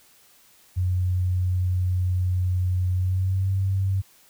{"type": "tone with pitch glide", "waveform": "sine", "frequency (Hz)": [91.1, 96.24], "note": ["F#2", "G2"], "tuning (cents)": [-26, -31], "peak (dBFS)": -20, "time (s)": [0.76, 4.02], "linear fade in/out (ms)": 20, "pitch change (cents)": 95, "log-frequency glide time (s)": [2.93, 3.51], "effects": ["white hiss -56 dBFS RMS until 4.29 s"]}